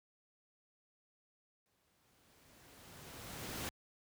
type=noise with exponential growth; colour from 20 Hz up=pink; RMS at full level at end=-40 dBFS; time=1.66-3.69 s; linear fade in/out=0 ms; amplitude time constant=440 ms; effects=high-pass 60 Hz 12 dB/octave